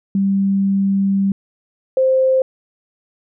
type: tone pair in turn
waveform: sine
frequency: 196 / 523.3 Hz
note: G3 / C5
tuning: 0 / 0 cents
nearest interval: octave + perfect fourth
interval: 1700 cents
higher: second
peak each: -13 / -11 dBFS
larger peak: second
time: 0.15-1.32 / 1.97-2.42 s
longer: first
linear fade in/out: 2 ms
effects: none